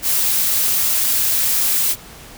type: noise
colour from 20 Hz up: blue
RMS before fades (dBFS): -17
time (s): 0.02-1.96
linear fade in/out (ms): 50
effects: pink hiss -39 dBFS RMS until 2.37 s